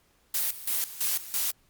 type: noise with tremolo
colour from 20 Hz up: blue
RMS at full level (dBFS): -27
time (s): 0.34-1.52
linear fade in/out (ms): 5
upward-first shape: square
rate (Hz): 3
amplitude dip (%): 80
effects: pink hiss -66 dBFS RMS until 1.69 s + Opus 48 kbps